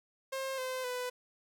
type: tone with pitch steps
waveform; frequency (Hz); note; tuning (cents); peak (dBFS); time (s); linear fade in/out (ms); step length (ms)
sawtooth; 533 / 515.1 / 497.9; C5 / C5 / B4; +32 / -27 / +14; -31; 0.32-1.1; 10; 260
effects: none